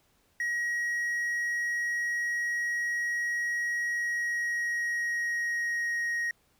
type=tone with pitch glide; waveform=triangle; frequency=1900 to 1880.3 Hz; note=A#6 to A#6; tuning=+33 to +14 cents; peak=-26 dBFS; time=0.4-6.31 s; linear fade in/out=2 ms; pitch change=-19 cents; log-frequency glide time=3.83-6.01 s; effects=pink hiss -68 dBFS RMS until 6.59 s